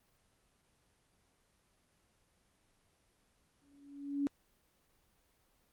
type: tone with exponential growth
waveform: sine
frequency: 282.7 Hz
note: C#4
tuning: 34 cents sharp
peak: -28 dBFS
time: 3.62-4.27 s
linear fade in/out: 0 ms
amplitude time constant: 140 ms
effects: pink hiss -73 dBFS RMS until 5.72 s + Opus 24 kbps